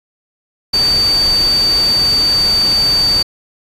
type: tone in noise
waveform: sine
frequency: 4600 Hz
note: D8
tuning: 37 cents flat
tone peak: -10 dBFS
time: 0.73-3.23 s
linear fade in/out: 10 ms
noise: pink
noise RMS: -23 dBFS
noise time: 0.73-3.23 s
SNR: +10 dB
effects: resampled to 32000 Hz